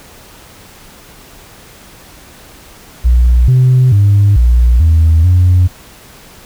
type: tone with pitch steps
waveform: sine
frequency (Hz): 60.6 / 128 / 101.1 / 59.7 / 80.6 / 90.2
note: B1 / C3 / G#2 / A#1 / E2 / F#2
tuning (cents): -32 / -38 / -46 / +42 / -38 / -44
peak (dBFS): -3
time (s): 3.04-5.68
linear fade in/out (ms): 20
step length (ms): 440
effects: tanh soft clip ceiling -2 dBFS + pink hiss -38 dBFS RMS until 6.45 s